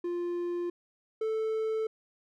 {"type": "tone pair in turn", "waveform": "triangle", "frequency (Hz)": [349.2, 440], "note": ["F4", "A4"], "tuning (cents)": [0, 0], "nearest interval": "major third", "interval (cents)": 400, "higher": "second", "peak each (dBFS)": [-28, -26], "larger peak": "second", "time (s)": [[0.04, 0.7], [1.21, 1.87]], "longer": "neither", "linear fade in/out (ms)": 5, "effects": []}